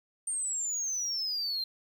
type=exponential sweep; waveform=sine; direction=down; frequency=8880 to 4124 Hz; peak=-28 dBFS; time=0.27-1.64 s; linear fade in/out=5 ms; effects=tanh soft clip ceiling -28 dBFS + 10-bit